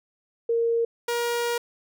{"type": "tone pair in turn", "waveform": ["sine", "sawtooth"], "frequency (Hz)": [463.5, 474.6], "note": ["A#4", "A#4"], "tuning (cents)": [-10, 31], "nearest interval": "unison", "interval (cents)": 41, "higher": "second", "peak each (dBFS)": -20, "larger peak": "neither", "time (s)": [[0.49, 0.85], [1.08, 1.58]], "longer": "second", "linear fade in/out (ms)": 5, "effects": []}